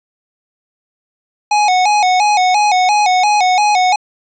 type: tone with vibrato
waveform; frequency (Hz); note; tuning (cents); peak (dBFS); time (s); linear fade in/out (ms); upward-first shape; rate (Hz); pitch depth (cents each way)
square; 784; G5; 0; -10; 1.51-3.96; 5; square; 2.9; 110
effects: resampled to 16000 Hz + 8-bit